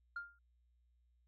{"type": "tone with exponential decay", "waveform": "sine", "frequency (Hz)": 1402, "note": "F6", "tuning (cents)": 6, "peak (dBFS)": -36, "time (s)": [0.16, 0.39], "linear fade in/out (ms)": 5, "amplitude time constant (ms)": 50, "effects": ["tanh soft clip ceiling -37 dBFS", "added 60 Hz sine -70 dBFS peak until 1.27 s"]}